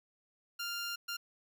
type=tone bursts at uneven times; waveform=15% pulse; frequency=1396.9 Hz; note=F6; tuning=in tune; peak=-30 dBFS; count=2; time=0.59-0.96 / 1.08-1.17 s; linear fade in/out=10 ms; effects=none